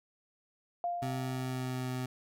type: tone with exponential decay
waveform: sine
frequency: 698.5 Hz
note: F5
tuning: in tune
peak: -29 dBFS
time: 0.84-1.95 s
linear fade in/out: 1 ms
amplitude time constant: 240 ms
type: tone with pitch glide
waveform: 25% pulse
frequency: 129.2 to 127.49 Hz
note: C3 to C3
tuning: -21 to -45 cents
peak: -30 dBFS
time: 1.02-2.06 s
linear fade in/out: 5 ms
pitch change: -24 cents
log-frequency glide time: 1.25-1.92 s
effects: none